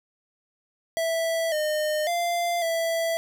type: tone with pitch steps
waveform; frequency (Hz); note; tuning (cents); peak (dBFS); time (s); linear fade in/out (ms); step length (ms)
square; 658 / 610 / 692 / 662; E5 / D#5 / F5 / E5; -3 / -34 / -16 / +7; -24; 0.97-3.17; 0; 550
effects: none